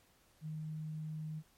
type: tone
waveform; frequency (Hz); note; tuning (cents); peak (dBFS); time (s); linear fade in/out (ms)
sine; 155.56; D#3; 0; -39; 0.41-1.43; 50
effects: pink hiss -69 dBFS RMS until 1.57 s + MP3 64 kbps